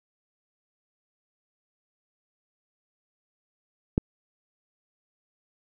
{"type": "click", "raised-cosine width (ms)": 3, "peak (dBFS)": -8, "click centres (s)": 3.979, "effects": []}